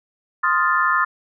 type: chord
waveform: sine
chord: F dominant seventh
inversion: second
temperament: equal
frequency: 1046.5 / 1244.5 / 1396.9 / 1760 Hz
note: C6 / Eb6 / F6 / A6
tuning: 0 / 0 / 0 / 0 cents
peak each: -21 / -20 / -22 / -21 dBFS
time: 0.43-1.05 s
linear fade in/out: 10 ms
effects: none